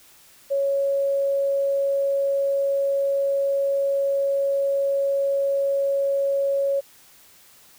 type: tone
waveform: sine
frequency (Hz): 554.4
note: C#5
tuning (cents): 0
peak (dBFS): -19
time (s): 0.5-6.81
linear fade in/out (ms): 20
effects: white hiss -52 dBFS RMS until 7.78 s